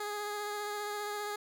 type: tone with vibrato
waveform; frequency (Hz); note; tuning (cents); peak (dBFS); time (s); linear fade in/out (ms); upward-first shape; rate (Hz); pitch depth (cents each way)
15% pulse; 415.3; G#4; 0; -29; 0-1.36; 5; sine; 15; 16
effects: none